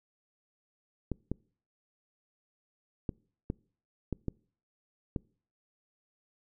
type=clicks; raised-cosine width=3 ms; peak=-19 dBFS; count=7; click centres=1.117 / 1.316 / 3.092 / 3.501 / 4.127 / 4.283 / 5.162 s; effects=noise-tail reverb RT60 0.5 s tail -26 dB re dry